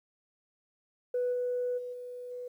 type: tone with level steps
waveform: sine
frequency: 493.9 Hz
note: B4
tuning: in tune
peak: -26 / -28 / -36 / -39 / -37 dBFS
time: 1.14-2.48 s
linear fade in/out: 5 ms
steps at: 1.32 / 1.77 / 1.92 / 2.3 s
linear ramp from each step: 20 ms
effects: tanh soft clip ceiling -24 dBFS + 11-bit